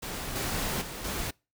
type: noise with level steps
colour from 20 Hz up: pink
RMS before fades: -36 / -31 / -39 / -33 dBFS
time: 0.02-1.31 s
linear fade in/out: 10 ms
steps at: 0.35 / 0.81 / 1.04 s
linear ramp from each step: 10 ms
effects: noise-tail reverb RT60 0.3 s tail -26 dB re dry